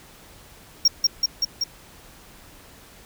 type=tone with echo; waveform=triangle; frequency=5570 Hz; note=F8; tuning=5 cents flat; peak=-11 dBFS; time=0.85-0.88 s; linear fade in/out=5 ms; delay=190 ms; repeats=4; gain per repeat=-2 dB; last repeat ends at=1.64 s; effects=pink hiss -48 dBFS RMS until 3.05 s